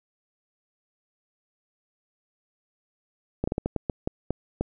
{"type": "slowing click train", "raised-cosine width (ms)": 2, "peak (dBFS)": -12, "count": 10, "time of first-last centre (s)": [3.44, 4.61], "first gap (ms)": 35, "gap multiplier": 1.31, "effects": []}